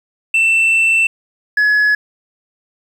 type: tone pair in turn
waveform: sine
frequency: 2674 / 1693.8 Hz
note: E7 / G#6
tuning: +24 / +34 cents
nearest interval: minor sixth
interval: 790 cents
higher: first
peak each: -7 dBFS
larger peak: neither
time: 0.34-1.07 / 1.57-1.95 s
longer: first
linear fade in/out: 5 ms
effects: tanh soft clip ceiling -9 dBFS + 7-bit